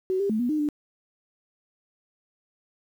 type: tone with pitch steps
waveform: sine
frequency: 375.1 / 398.1 / 217.7 / 243.3 / 305.4 / 296.3 Hz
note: F#4 / G4 / A3 / B3 / D#4 / D4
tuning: +24 / +27 / -18 / -26 / -32 / +15 cents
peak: -22 dBFS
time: 0.1-0.688 s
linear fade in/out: 0 ms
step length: 98 ms
effects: 9-bit